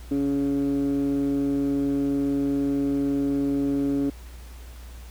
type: tone with band-pass filter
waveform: 15% pulse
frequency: 140 Hz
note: C#3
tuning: 18 cents sharp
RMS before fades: -24 dBFS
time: 0.11-4.1 s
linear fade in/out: 5 ms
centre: 300 Hz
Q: 4.6
effects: added 60 Hz sine -39 dBFS peak until 5.1 s + pink hiss -50 dBFS RMS until 5.1 s